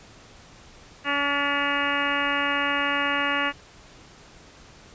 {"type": "harmonic tone with a mistuned harmonic", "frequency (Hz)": 284, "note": "C#4", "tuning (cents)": 42, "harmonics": [1, 2, 3, 4, 5, 6, 7, 8, 9, 10], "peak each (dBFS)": [-32, -33, -33, -29, -30, -29, -31, -34, -34, -31], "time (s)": [1.04, 3.53], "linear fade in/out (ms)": 50, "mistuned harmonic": 6, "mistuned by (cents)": 30, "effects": ["pink hiss -49 dBFS RMS until 4.94 s", "resampled to 16000 Hz"]}